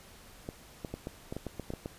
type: clicks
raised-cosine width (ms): 2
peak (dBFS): -23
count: 11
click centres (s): 0.489 / 0.848 / 0.94 / 1.071 / 1.325 / 1.366 / 1.467 / 1.597 / 1.704 / 1.737 / 1.859
effects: pink hiss -54 dBFS RMS until 1.98 s + resampled to 32000 Hz